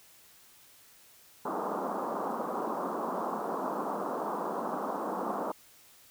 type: band-pass noise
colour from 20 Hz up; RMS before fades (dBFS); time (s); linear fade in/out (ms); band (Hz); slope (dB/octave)
white; -34; 1.45-5.52; 5; 190 to 1200; 48
effects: white hiss -58 dBFS RMS until 6.1 s